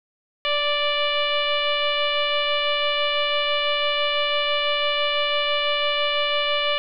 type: tone with frequency modulation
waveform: sine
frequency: 1758 Hz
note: A6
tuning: 2 cents flat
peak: -19 dBFS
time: 0.45-6.78 s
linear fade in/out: 0 ms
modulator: 587 Hz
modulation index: 2.9
effects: none